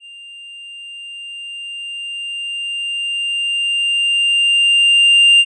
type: tone with level ramp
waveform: triangle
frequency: 2794 Hz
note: F7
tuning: in tune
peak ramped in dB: -33 to -4 dBFS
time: 0-5.45 s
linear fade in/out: 50 ms
effects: resampled to 22050 Hz